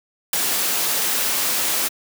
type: noise with ADSR envelope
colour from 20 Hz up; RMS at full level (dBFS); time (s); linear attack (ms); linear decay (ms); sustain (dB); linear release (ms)
white; -17; 0.33-1.89; 4; 8; -4; 20
effects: high-pass 200 Hz 12 dB/octave